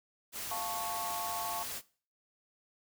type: noise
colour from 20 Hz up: white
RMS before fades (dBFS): -40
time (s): 0.32-1.82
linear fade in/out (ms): 50
type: chord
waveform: sine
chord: F augmented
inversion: none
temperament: equal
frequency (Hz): 698.5 / 880 / 1108.7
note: F5 / A5 / C#6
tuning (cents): 0 / 0 / 0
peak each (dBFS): -40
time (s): 0.51-1.63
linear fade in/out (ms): 2
effects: noise-tail reverb RT60 0.4 s tail -19 dB re dry